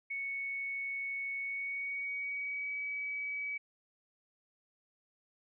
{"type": "tone with pitch glide", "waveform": "sine", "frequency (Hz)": [2217, 2279], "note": ["C#7", "C#7"], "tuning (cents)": [0, 47], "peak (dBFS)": -35, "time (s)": [0.1, 3.58], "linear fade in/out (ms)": 10, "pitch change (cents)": 47, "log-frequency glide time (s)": [1.39, 2.78], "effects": []}